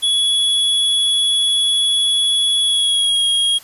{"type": "tone with pitch glide", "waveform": "square", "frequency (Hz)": [3378, 3278], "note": ["G#7", "G#7"], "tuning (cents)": [29, -23], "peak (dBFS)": -14, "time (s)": [0.02, 3.59], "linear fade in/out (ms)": 20, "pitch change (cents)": -52, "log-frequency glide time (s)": [2.63, 3.26], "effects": ["white hiss -42 dBFS RMS until 3.63 s", "resampled to 32000 Hz"]}